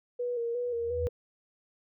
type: tone with vibrato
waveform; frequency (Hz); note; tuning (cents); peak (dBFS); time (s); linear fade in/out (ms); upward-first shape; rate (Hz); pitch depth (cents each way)
sine; 477.6; A#4; +42; -29; 0.19-1.09; 10; square; 2.8; 37
type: tone with exponential growth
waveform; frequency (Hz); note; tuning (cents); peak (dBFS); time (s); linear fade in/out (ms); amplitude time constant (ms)
sine; 82.41; E2; 0; -27; 0.66-1.07; 0; 89
effects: none